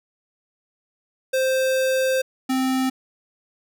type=tone pair in turn; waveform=square; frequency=523.3 / 261 Hz; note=C5 / C4; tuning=0 / -4 cents; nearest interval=octave; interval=1204 cents; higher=first; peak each=-19 / -20 dBFS; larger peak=first; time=1.33-2.22 / 2.49-2.9 s; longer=first; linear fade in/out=10 ms; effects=none